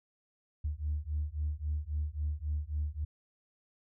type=beating tone pair; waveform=sine; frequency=73.42 / 77.12 Hz; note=D2 / D#2; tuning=0 / -15 cents; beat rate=3.7 Hz; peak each=-34 / -34 dBFS; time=0.64-3.05 s; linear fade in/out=10 ms; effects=tanh soft clip ceiling -25 dBFS